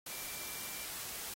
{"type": "tone in noise", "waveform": "sine", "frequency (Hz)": 2351, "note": "D7", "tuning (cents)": 1, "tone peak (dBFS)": -52, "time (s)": [0.11, 0.85], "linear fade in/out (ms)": 5, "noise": "white", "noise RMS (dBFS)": -43, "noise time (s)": [0.06, 1.34], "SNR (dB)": -12, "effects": ["AAC 48 kbps"]}